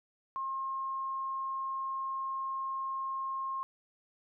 sine tone, 1070 Hz, C6, 38 cents sharp, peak -33 dBFS, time 0.36-3.63 s, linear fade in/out 0 ms, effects none

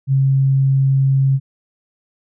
sine tone, 135.3 Hz, C#3, 42 cents flat, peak -11 dBFS, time 0.07-1.4 s, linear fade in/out 50 ms, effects none

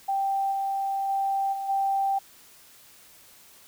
sine tone with level steps, 784 Hz, G5, in tune, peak -23 / -25 / -23 / -29 / -22 dBFS, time 0.08-2.19 s, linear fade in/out 10 ms, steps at 0.51 / 1.08 / 1.52 / 1.68 s, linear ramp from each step 20 ms, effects white hiss -53 dBFS RMS until 3.67 s

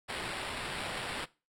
white noise with sample-and-hold, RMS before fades -38 dBFS, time 0.08-1.26 s, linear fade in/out 20 ms, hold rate 6300 Hz, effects noise-tail reverb RT60 0.3 s tail -20 dB re dry + low-pass 10000 Hz 12 dB/octave

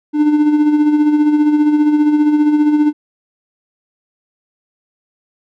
triangle tone with tremolo, 299.2 Hz, D4, 32 cents sharp, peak -5 dBFS, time 0.13-2.93 s, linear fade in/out 50 ms, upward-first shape sine, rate 15 Hz, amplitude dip 50%, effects none

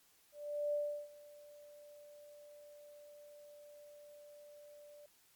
sine tone with ADSR envelope, 587.3 Hz, D5, in tune, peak -32 dBFS, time 0.32-5.06 s, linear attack 410 ms, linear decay 350 ms, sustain -22 dB, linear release 3 ms, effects white hiss -69 dBFS RMS until 5.35 s + MP3 96 kbps

